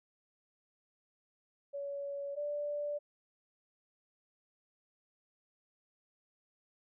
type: tone pair in turn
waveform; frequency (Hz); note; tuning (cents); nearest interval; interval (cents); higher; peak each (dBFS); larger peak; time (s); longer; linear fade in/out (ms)
sine; 564 / 585.5; C#5 / D5; +30 / -5; minor second; 65; second; -37 / -34; second; 1.73-2.36 / 2.36-2.99; neither; 20
effects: none